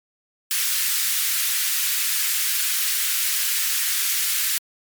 white high-pass noise, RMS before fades -22 dBFS, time 0.51-4.58 s, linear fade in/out 0 ms, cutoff 1500 Hz, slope 24 dB/octave, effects MP3 96 kbps

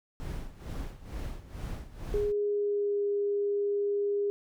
brown noise with tremolo, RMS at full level -35 dBFS, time 0.2-2.32 s, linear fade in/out 0 ms, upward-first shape sine, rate 2.2 Hz, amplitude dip 80%
sine tone with pitch glide, 413.9 to 406.6 Hz, G#4 to G#4, -6 to -37 cents, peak -26 dBFS, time 2.14-4.3 s, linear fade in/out 0 ms, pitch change -31 cents, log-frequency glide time 2.25-3.04 s
effects none

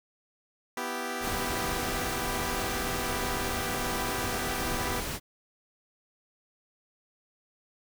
10% pulse chord, E minor, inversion second, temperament equal, 246.9 / 329.6 / 392 Hz, B3 / E4 / G4, 0 / 0 / 0 cents, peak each -27 / -31 / -27 dBFS, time 0.77-5 s, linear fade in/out 2 ms
pink noise, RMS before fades -34 dBFS, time 1.2-5.2 s, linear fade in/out 50 ms
effects none

